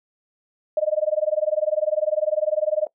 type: tone with tremolo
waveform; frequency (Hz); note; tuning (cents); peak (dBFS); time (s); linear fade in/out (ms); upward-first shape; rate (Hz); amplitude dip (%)
sine; 614; D#5; -23; -15; 0.77-2.87; 2; sine; 20; 100
effects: noise-tail reverb RT60 0.1 s tail -22 dB re dry